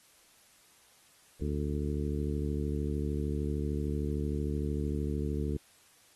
harmonic tone, 73.2 Hz, D2, 5 cents flat, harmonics 1 / 2 / 3 / 4 / 5 / 6, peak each -33 / -36 / -38 / -39 / -40 / -41 dBFS, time 1.41-5.57 s, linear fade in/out 5 ms, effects white hiss -62 dBFS RMS until 6.15 s + AAC 32 kbps

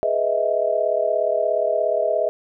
sine chord, E major seventh, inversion first, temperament equal with one note detuned, 419.4 / 493.9 / 622.3 / 659.3 Hz, G#4 / B4 / D#5 / E5, +17 / 0 / 0 / 0 cents, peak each -27 / -26 / -21 / -22 dBFS, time 0.03-2.29 s, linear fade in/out 0 ms, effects none

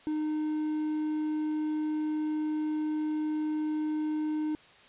triangle tone, 306.8 Hz, D#4, 24 cents flat, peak -26 dBFS, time 0.07-4.55 s, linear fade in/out 0 ms, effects white hiss -56 dBFS RMS until 4.88 s + resampled to 8000 Hz

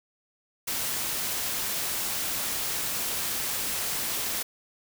white noise, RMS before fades -30 dBFS, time 0.67-4.43 s, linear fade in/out 10 ms, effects none

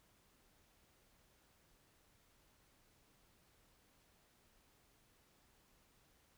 silence, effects pink hiss -72 dBFS RMS until 6.37 s

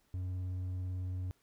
sine tone with hard clipping, 91.8 Hz, F#2, 13 cents flat, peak -36 dBFS, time 0.14-1.31 s, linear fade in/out 0 ms, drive 3 dB, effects pink hiss -73 dBFS RMS until 1.42 s

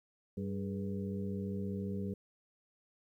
harmonic tone with a mistuned harmonic, 97.2 Hz, G2, 14 cents flat, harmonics 1 / 2 / 3 / 4 / 5, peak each -41 / -37 / -50 / -44 / -48 dBFS, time 0.37-2.14 s, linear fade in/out 5 ms, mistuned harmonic 4, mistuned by +97 cents, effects 12-bit

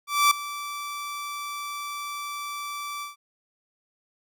sawtooth tone with ADSR envelope, 1163 Hz, D6, 17 cents flat, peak -11 dBFS, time 0.07-3.16 s, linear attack 240 ms, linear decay 5 ms, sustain -17 dB, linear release 140 ms, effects none

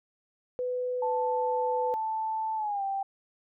sine tone, 499 Hz, B4, 18 cents sharp, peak -28 dBFS, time 0.59-1.94 s, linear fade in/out 0 ms
sine tone with pitch glide, 880 to 784 Hz, A5 to G5, 0 to 0 cents, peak -28 dBFS, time 1.02-3.03 s, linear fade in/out 5 ms, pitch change -200 cents, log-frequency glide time 2.56-2.83 s
effects none

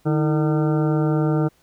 harmonic tone with a mistuned harmonic, 151.5 Hz, D#3, 46 cents flat, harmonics 1 / 2 / 3 / 4 / 5 / 6 / 8 / 9 / 10, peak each -19 / -22 / -26 / -31 / -33 / -37 / -39 / -35 / -45 dBFS, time 0.05-1.49 s, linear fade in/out 20 ms, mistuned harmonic 2, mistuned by +91 cents, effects pink hiss -60 dBFS RMS until 1.62 s

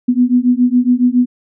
sine beating tone pair, 243.7 / 250.9 Hz, B3 / B3, -23 / +28 cents, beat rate 7.2 Hz, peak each -12 dBFS, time 0.08-1.26 s, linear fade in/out 10 ms, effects none

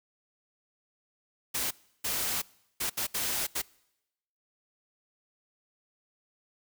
white noise bursts at uneven times, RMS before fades -31 dBFS, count 6, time 1.54-1.71 / 2.04-2.42 / 2.8-2.9 / 2.97-3.07 / 3.14-3.47 / 3.55-3.62 s, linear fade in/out 10 ms, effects noise-tail reverb RT60 0.9 s tail -24 dB re dry

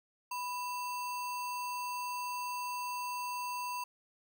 sine tone with sample-and-hold, 987.8 Hz, B5, in tune, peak -35 dBFS, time 0.31-3.84 s, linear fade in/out 5 ms, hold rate 3675 Hz, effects none

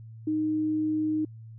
sine tone, 309.5 Hz, D#4, 9 cents flat, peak -24 dBFS, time 0.27-1.25 s, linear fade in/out 5 ms, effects added 112 Hz sine -42 dBFS peak until 1.58 s

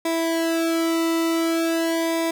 sawtooth tone with flanger, 329.6 Hz, E4, in tune, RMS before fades -22 dBFS, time 0.05-2.31 s, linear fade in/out 5 ms, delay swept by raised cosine 0.69 to 1.24 ms, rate 0.46 Hz, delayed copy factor -0.95, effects none

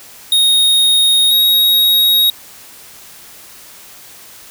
square tone pair in turn, 3729 / 3781 Hz, A#7 / A#7, 0 / +24 cents, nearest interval unison, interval 24 cents, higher second, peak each -9 dBFS, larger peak neither, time 0.32-1.31 / 1.31-2.3 s, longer neither, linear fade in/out 2 ms, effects white hiss -38 dBFS RMS until 4.5 s

